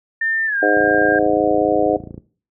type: tone with pitch glide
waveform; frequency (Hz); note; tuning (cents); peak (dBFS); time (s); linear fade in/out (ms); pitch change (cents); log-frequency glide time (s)
sine; 1799 to 1602.7; A6 to G6; +38 to +38; -17; 0.21-1.19; 5; -200; 0.46-0.57
type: harmonic tone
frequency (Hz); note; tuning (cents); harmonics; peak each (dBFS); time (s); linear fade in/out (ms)
103.83; G#2; 0; 3 / 4 / 5 / 6 / 7; -20 / -20 / -20 / -20 / -20; 0.62-1.97; 10
type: click train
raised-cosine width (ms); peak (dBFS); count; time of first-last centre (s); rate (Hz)
3; -19; 41; 0.77-2.178; 28.4
effects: noise-tail reverb RT60 0.4 s tail -17 dB re dry + high-pass 60 Hz 12 dB/octave